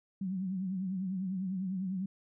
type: tone with vibrato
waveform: sine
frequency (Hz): 188.1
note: F#3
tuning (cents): +29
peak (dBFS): -32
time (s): 0.21-2.06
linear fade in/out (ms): 5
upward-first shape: triangle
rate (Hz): 10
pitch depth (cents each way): 95
effects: none